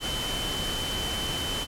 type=tone in noise; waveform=sine; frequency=3052 Hz; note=G7; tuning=47 cents flat; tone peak=-31 dBFS; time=0-1.67 s; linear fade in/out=50 ms; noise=pink; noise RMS=-32 dBFS; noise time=0-1.67 s; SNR=-2 dB; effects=low-pass 12000 Hz 12 dB/octave